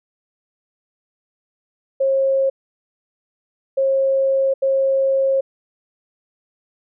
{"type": "tone bursts at uneven times", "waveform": "sine", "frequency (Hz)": 539, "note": "C#5", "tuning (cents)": -49, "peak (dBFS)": -14, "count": 3, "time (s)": [[2, 2.5], [3.77, 4.54], [4.62, 5.41]], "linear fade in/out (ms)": 10, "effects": []}